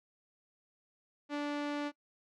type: tone with low-pass filter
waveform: sawtooth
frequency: 291.5 Hz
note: D4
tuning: 13 cents flat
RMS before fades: -36 dBFS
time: 1.29-1.92 s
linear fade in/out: 50 ms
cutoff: 4000 Hz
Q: 0.67
effects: noise-tail reverb RT60 0.1 s tail -21 dB re dry